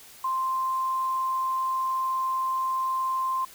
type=tone; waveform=sine; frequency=1046.5 Hz; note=C6; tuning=in tune; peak=-24 dBFS; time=0.24-3.45 s; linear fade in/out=5 ms; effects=white hiss -49 dBFS RMS until 3.54 s